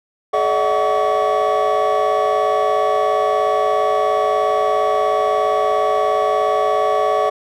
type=tone cluster; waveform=triangle; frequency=425.8 / 584 / 641 / 742 / 1131 Hz; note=G#4 / D5 / E5 / F#5 / C#6; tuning=+43 / -10 / -49 / +5 / +34 cents; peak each=-18 dBFS; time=0.33-7.3 s; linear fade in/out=10 ms; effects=tanh soft clip ceiling -6 dBFS